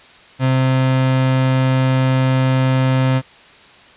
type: tone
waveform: 35% pulse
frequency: 130.81 Hz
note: C3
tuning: in tune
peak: -11 dBFS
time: 0.39-3.22 s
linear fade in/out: 50 ms
effects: white hiss -44 dBFS RMS until 3.96 s + resampled to 8000 Hz